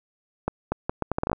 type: accelerating click train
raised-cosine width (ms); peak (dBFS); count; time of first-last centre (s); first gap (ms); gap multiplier
1; -10; 11; 0.48-1.331; 240; 0.73
effects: none